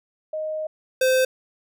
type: tone pair in turn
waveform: sine / square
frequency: 622.3 / 517.4 Hz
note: D#5 / C5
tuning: 0 / -19 cents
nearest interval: minor third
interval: 319 cents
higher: first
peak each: -25 / -17 dBFS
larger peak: second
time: 0.33-0.67 / 1.01-1.25 s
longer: first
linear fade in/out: 5 ms
effects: none